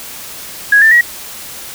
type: tone with pitch steps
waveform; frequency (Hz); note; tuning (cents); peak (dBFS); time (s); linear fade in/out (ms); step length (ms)
sine; 1661.2 / 1780.4 / 1908.2; G#6 / A6 / A#6; 0 / +20 / +40; -4; 0.72-1.011; 5; 97
effects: white hiss -29 dBFS RMS until 1.74 s